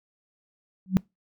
sine tone with exponential growth, 187.6 Hz, F#3, 24 cents sharp, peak -12 dBFS, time 0.86-0.97 s, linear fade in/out 0 ms, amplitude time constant 22 ms, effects noise-tail reverb RT60 0.2 s tail -24 dB re dry

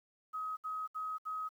sine tone bursts, 1267 Hz, D#6, 31 cents sharp, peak -36 dBFS, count 4, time 0.33-1.491 s, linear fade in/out 20 ms, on 240 ms, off 67 ms, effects 11-bit

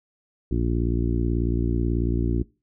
harmonic tone, 58.27 Hz, A#1, in tune, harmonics 1 / 2 / 3 / 4 / 5 / 6 / 7, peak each -24 / -27 / -34 / -30 / -29 / -30 / -41 dBFS, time 0.51-2.43 s, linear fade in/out 5 ms, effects noise-tail reverb RT60 0.3 s tail -22 dB re dry

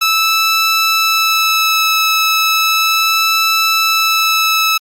15% pulse tone with vibrato, 1310 Hz, E6, 11 cents flat, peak -4 dBFS, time 0.01-4.78 s, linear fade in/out 10 ms, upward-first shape sine, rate 0.35 Hz, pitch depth 9 cents each way, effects Opus 48 kbps

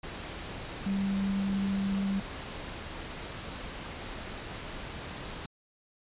sine tone in noise, 196 Hz, G3, in tune, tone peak -27 dBFS, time 0.86-2.2 s, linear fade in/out 5 ms, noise pink, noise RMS -40 dBFS, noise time 0.03-5.46 s, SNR +10 dB, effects resampled to 8000 Hz

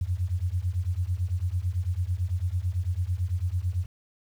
sine beating tone pair, 85.3 / 94.3 Hz, F2 / F#2, -40 / +33 cents, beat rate 9 Hz, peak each -28 dBFS, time 0.01-3.86 s, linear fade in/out 5 ms, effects 9-bit

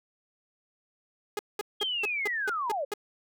sawtooth tone bursts, 415.3 Hz, G#4, in tune, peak -25 dBFS, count 8, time 1.37-2.938 s, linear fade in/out 2 ms, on 21 ms, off 200 ms
sine linear sweep, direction down, 3271 to 523.3 Hz, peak -28 dBFS, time 1.8-2.85 s, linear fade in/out 10 ms
effects none

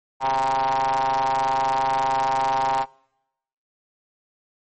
square ring-modulated tone, 65.7 Hz, C2, 8 cents sharp, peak -17 dBFS, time 0.2-2.86 s, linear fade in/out 50 ms, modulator 866 Hz, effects noise-tail reverb RT60 0.9 s tail -26 dB re dry + MP3 32 kbps

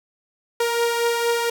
sawtooth beating tone pair, 468.6 / 472.9 Hz, A#4 / A#4, +9 / +25 cents, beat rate 4.3 Hz, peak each -16 / -23 dBFS, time 0.6-1.5 s, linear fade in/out 5 ms, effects none

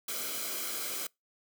white noise with comb filter, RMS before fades -36 dBFS, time 0.08-1.07 s, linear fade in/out 5 ms, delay 1.1 ms, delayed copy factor -0.65, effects noise-tail reverb RT60 0.2 s tail -26 dB re dry + high-pass 200 Hz 12 dB/octave

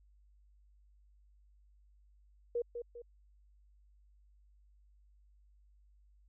sine tone with echo, 476 Hz, A#4, 36 cents sharp, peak -31 dBFS, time 2.55-2.62 s, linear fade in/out 5 ms, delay 200 ms, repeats 2, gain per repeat -7 dB, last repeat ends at 3.02 s, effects added 50 Hz sine -62 dBFS peak until 6.28 s

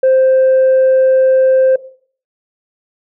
sine tone, 523.3 Hz, C5, in tune, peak -5 dBFS, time 0.03-1.76 s, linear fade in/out 5 ms, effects noise-tail reverb RT60 0.5 s tail -18 dB re dry + tanh soft clip ceiling -5 dBFS

